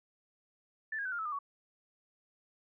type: tone with pitch steps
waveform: sine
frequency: 1760 / 1632.7 / 1514.6 / 1405 / 1303.4 / 1209.1 / 1121.6 Hz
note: A6 / G#6 / F#6 / F6 / E6 / D#6 / C#6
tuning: 0 / -30 / +40 / +10 / -20 / -50 / +20 cents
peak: -34 dBFS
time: 0.92-1.389 s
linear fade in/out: 5 ms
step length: 67 ms
effects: none